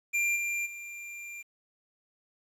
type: tone with level steps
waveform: square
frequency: 2382 Hz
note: D7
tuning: 24 cents sharp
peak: -26 / -30 / -40 dBFS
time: 0.13-1.43 s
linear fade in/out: 20 ms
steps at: 0.35 / 0.65 s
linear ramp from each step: 20 ms
effects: low-pass 11000 Hz 12 dB/octave + 10-bit